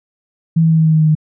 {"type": "tone with pitch steps", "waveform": "sine", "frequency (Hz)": [163.5, 162.18, 160.88, 159.58, 158.3, 157.02, 155.76, 154.5], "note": ["E3", "E3", "E3", "D#3", "D#3", "D#3", "D#3", "D#3"], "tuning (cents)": [-14, -28, -42, 44, 30, 16, 2, -12], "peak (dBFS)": -8, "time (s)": [0.56, 1.152], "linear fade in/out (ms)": 10, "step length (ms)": 74, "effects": []}